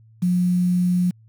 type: tone with quantisation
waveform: sine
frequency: 179 Hz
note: F3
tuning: 43 cents sharp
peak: -16 dBFS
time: 0.22-1.11 s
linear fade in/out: 10 ms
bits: 7
effects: added 111 Hz sine -48 dBFS peak until 1.28 s